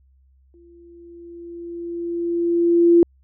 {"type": "tone with exponential growth", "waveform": "sine", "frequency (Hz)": 342, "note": "F4", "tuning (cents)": -36, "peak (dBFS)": -8, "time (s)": [0.54, 3.03], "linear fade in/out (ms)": 1, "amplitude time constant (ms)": 540, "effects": ["added 66 Hz sine -53 dBFS peak until 3.23 s"]}